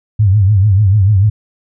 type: tone with vibrato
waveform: sine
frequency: 100.4 Hz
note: G2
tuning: 42 cents sharp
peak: -6 dBFS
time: 0.19-1.3 s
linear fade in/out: 10 ms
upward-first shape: triangle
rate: 6.8 Hz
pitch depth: 170 cents each way
effects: none